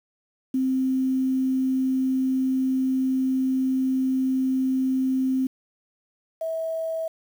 sine tone pair in turn, 261.6 / 649.2 Hz, C4 / E5, 0 / -27 cents, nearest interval octave + major third, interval 1573 cents, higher second, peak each -20 / -25 dBFS, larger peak first, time 0.54-5.47 / 6.41-7.08 s, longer first, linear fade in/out 5 ms, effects 8-bit

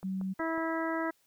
click train, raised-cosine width 1 ms, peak -33 dBFS, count 4, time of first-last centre 0.03-0.578 s, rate 5.47 Hz
sine tone, 189.8 Hz, F#3, 44 cents sharp, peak -31 dBFS, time 0.03-0.34 s, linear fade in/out 20 ms
harmonic tone, 325.8 Hz, E4, 20 cents flat, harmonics 1 / 2 / 3 / 4 / 5 / 6, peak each -33 / -36 / -38 / -39 / -40 / -41 dBFS, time 0.39-1.11 s, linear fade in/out 10 ms
effects white hiss -70 dBFS RMS until 1.26 s

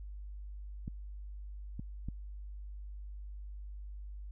clicks, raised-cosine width 5 ms, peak -27 dBFS, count 3, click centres 0.879 / 1.795 / 2.086 s, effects added 50 Hz sine -42 dBFS peak until 4.31 s

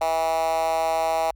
10% pulse tone with high-pass filter, 162.4 Hz, E3, 26 cents flat, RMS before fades -23 dBFS, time 0.01-1.31 s, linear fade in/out 5 ms, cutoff 720 Hz, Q 6.2, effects added 50 Hz sine -48 dBFS peak until 1.35 s

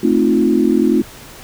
sine chord, F dominant seventh, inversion first, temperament equal with one note detuned, 220 / 261.6 / 311.1 / 351.3 Hz, A3 / C4 / Eb4 / F4, 0 / 0 / 0 / +10 cents, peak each -16 dBFS, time 0.03-1.02 s, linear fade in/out 5 ms, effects pink hiss -37 dBFS RMS until 1.43 s

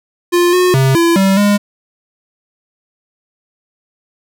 square tone with pitch steps, 350.4 / 362.6 / 133.5 / 337.6 / 193.5 / 204.5 Hz, F4 / F#4 / C3 / E4 / G3 / G#3, +6 / -35 / +35 / +41 / -22 / -26 cents, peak -9 dBFS, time 0.32-1.58 s, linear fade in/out 20 ms, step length 210 ms, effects none

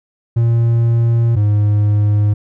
triangle tone pair in turn, 116.54 / 104.03 Hz, A#2 / G#2, 0 / +3 cents, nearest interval major second, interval 197 cents, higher first, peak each -8 dBFS, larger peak neither, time 0.36-1.36 / 1.36-2.34 s, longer first, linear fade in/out 10 ms, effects none

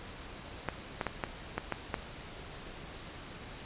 clicks, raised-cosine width 0.5 ms, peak -16 dBFS, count 7, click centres 0.687 / 1.012 / 1.067 / 1.238 / 1.58 / 1.723 / 1.942 s, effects pink hiss -46 dBFS RMS until 3.65 s + resampled to 8000 Hz

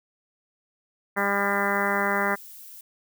harmonic tone, 200.3 Hz, G3, 38 cents sharp, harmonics 1 / 2 / 3 / 4 / 5 / 6 / 7 / 8 / 9 / 10, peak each -31 / -31 / -31 / -31 / -31 / -31 / -31 / -31 / -31 / -31 dBFS, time 1.16-2.36 s, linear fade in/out 20 ms
violet noise, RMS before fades -44 dBFS, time 1.17-2.81 s, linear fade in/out 2 ms
effects none

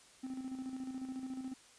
triangle tone with tremolo, 260.9 Hz, C4, 5 cents flat, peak -36 dBFS, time 0.23-1.54 s, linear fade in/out 10 ms, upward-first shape square, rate 14 Hz, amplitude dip 50%, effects white hiss -61 dBFS RMS until 1.78 s + resampled to 22050 Hz

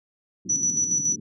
white band-pass noise, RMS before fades -38 dBFS, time 0.45-1.2 s, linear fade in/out 5 ms, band 110 to 330 Hz, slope 48 dB/octave
sine tone with tremolo, 5920 Hz, F#8, in tune, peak -19 dBFS, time 0.49-1.16 s, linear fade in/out 10 ms, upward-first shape square, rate 7.1 Hz, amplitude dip 50%
effects none

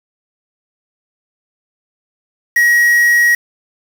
triangle tone with quantisation, 1900 Hz, A#6, 33 cents sharp, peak -6 dBFS, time 2.56-3.35 s, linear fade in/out 5 ms, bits 4, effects none

